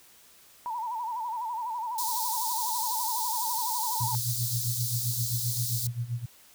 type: tone with vibrato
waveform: sine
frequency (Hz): 930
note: A#5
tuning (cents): -4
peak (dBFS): -30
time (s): 0.66-4.15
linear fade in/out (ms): 0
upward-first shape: sine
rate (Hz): 12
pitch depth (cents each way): 110
type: high-pass noise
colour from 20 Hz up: white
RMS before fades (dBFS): -32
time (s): 1.98-5.87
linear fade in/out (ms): 2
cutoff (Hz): 3900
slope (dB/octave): 48
type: tone with tremolo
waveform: sine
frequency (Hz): 119.3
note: A#2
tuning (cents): +41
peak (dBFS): -26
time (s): 4-6.26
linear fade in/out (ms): 10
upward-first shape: sine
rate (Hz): 7.6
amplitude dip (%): 85
effects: white hiss -56 dBFS RMS until 6.54 s